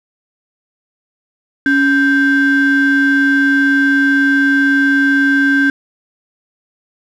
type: ring-modulated tone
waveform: triangle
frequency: 924 Hz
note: A#5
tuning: 16 cents flat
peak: -3 dBFS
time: 1.66-5.7 s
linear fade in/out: 2 ms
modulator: 645 Hz
effects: tanh soft clip ceiling -3 dBFS